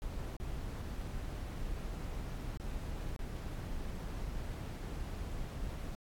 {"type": "noise with dropouts", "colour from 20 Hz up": "brown", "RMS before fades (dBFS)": -40, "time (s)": [0.02, 5.95], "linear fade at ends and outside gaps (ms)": 0, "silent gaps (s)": [[0.366, 0.4], [2.573, 2.598], [3.162, 3.192]], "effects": ["AAC 64 kbps"]}